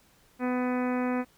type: harmonic tone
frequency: 250 Hz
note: B3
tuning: 21 cents sharp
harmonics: 1 / 2 / 3 / 4 / 5 / 6 / 7 / 8 / 9 / 10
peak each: -27 / -33 / -37 / -39 / -41 / -43 / -44 / -45 / -46 / -47 dBFS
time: 0.39-1.25 s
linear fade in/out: 50 ms
effects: pink hiss -62 dBFS RMS until 1.37 s